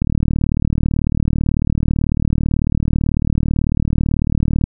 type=click train; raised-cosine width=5 ms; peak=-4 dBFS; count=177; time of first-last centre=0.02-4.639 s; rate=38.1 Hz; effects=none